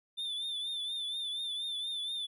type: tone with vibrato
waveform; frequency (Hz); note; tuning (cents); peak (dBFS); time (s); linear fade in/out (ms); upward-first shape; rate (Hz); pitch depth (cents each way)
triangle; 3549; A7; +14; -33; 0.17-2.27; 20; triangle; 4.2; 68
effects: none